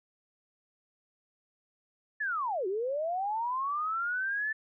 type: linear two-way sweep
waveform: sine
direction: down then up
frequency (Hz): 1770 to 359 to 1770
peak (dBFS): -29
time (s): 2.2-4.53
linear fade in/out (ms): 10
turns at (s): 2.67
effects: none